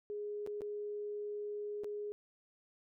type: tone with dropouts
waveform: sine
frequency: 415.3 Hz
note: G#4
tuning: in tune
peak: -38 dBFS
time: 0.1-2.12 s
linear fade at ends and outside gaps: 0 ms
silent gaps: 0.464-0.473 / 0.608-0.618 / 1.836-1.844 s
effects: none